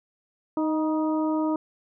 harmonic tone with a mistuned harmonic, 311.1 Hz, D#4, in tune, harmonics 1 / 2 / 3 / 4, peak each -23 / -31 / -32 / -37 dBFS, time 0.57-1.56 s, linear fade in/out 2 ms, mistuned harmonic 3, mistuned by +34 cents, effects none

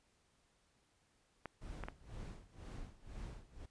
clicks, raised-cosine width 0.5 ms, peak -28 dBFS, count 3, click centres 1.457 / 1.837 / 1.885 s
brown noise with tremolo, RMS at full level -46 dBFS, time 1.61-3.66 s, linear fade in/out 10 ms, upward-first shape sine, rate 2 Hz, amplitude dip 90%
effects pink hiss -75 dBFS RMS until 3.7 s + resampled to 22050 Hz

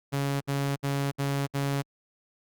sawtooth tone bursts, 139.7 Hz, C#3, 14 cents sharp, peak -22 dBFS, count 5, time 0.12-1.826 s, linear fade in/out 20 ms, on 290 ms, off 64 ms, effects Opus 48 kbps

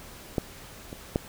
clicks, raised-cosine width 2 ms, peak -11 / -23 / -10 dBFS, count 3, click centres 0.382 / 0.929 / 1.159 s, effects pink hiss -46 dBFS RMS until 1.28 s

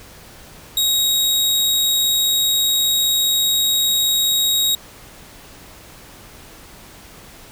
sawtooth tone, 3789 Hz, A#7, 27 cents sharp, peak -12 dBFS, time 0.77-4.75 s, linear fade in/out 2 ms, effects pink hiss -42 dBFS RMS until 7.51 s

